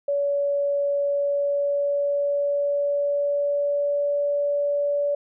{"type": "tone with pitch glide", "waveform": "sine", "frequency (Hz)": [568, 575.3], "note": ["C#5", "D5"], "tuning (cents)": [42, -36], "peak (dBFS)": -20, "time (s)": [0.08, 5.15], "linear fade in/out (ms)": 5, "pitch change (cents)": 22, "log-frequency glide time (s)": [0.99, 4.19], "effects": []}